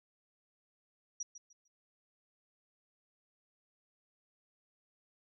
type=tone with echo; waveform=sine; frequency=5780 Hz; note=F#8; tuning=41 cents flat; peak=-36 dBFS; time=1.2-1.23 s; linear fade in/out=5 ms; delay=150 ms; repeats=3; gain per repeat=-12 dB; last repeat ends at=1.68 s; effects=none